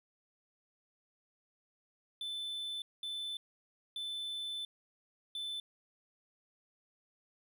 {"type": "tone bursts at uneven times", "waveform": "triangle", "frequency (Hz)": 3520, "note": "A7", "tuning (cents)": 0, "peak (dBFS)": -36, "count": 4, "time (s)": [[2.21, 2.82], [3.03, 3.37], [3.96, 4.65], [5.35, 5.6]], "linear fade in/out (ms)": 2, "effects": []}